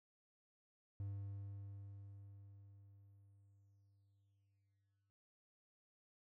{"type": "tone with exponential decay", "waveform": "triangle", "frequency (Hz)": 99.7, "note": "G2", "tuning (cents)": 30, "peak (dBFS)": -40, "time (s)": [1, 5.1], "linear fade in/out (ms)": 0, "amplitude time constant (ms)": 890, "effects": ["noise-tail reverb RT60 0.5 s tail -18 dB re dry"]}